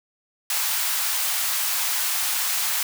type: high-pass noise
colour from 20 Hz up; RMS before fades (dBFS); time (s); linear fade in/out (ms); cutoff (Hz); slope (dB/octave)
white; -24; 0.5-2.83; 2; 760; 24
effects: none